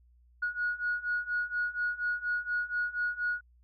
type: beating tone pair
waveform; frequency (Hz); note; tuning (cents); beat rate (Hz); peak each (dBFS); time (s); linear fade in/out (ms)
sine; 1450 / 1454.2; F#6 / F#6; -35 / -30; 4.2; -33 / -31; 0.42-3.41; 10
effects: tanh soft clip ceiling -22 dBFS + added 60 Hz sine -59 dBFS peak until 3.63 s